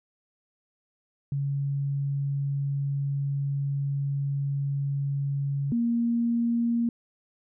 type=tone pair in turn; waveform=sine; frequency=140 / 234.5 Hz; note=C#3 / A#3; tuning=+18 / +11 cents; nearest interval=major sixth; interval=893 cents; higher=second; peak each=-25 / -22 dBFS; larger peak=second; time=1.32-5.72 / 5.72-6.89 s; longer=first; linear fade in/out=2 ms; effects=none